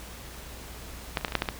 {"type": "clicks", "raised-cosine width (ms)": 0.3, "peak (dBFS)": [-9, -25, -9, -19, -17, -6, -28, -9, -29, -11], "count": 10, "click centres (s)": [1.172, 1.211, 1.248, 1.282, 1.322, 1.353, 1.39, 1.421, 1.457, 1.488], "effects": ["added 60 Hz sine -44 dBFS peak until 1.59 s", "pink hiss -44 dBFS RMS until 1.59 s"]}